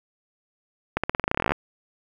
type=accelerating click train; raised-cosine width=0.5 ms; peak=-7 dBFS; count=18; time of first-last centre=0.97-1.52 s; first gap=66 ms; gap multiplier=0.9; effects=7-bit